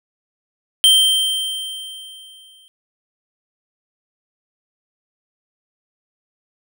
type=tone with exponential decay; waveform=square; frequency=3136 Hz; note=G7; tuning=in tune; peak=-8 dBFS; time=0.84-2.68 s; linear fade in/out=0 ms; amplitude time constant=400 ms; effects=none